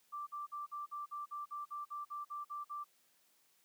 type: tone bursts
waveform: sine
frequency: 1174.7 Hz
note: D6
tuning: in tune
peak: -40 dBFS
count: 14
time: 0.12-2.844 s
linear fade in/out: 20 ms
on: 150 ms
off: 48 ms
effects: white hiss -72 dBFS RMS until 3.64 s + high-pass 150 Hz 12 dB/octave